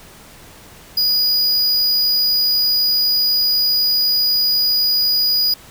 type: tone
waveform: square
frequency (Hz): 4914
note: D#8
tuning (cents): -22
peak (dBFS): -14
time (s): 0.97-5.54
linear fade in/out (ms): 5
effects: pink hiss -42 dBFS RMS until 5.7 s